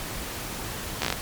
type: slowing click train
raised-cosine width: 0.2 ms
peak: -7 dBFS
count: 7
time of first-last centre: 1.02-1.125 s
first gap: 13 ms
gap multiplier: 1.12
effects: pink hiss -34 dBFS RMS until 1.21 s + MP3 96 kbps